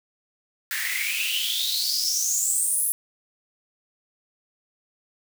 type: noise with high-pass filter sweep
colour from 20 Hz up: white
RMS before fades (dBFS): -25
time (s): 0.71-2.92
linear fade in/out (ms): 0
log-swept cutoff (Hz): 1700 to 11000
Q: 9.7
effects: none